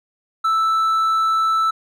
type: tone with hard clipping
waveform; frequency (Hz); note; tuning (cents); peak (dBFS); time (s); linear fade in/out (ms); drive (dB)
sine; 1318.5; E6; 0; -16; 0.44-1.71; 10; 3
effects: none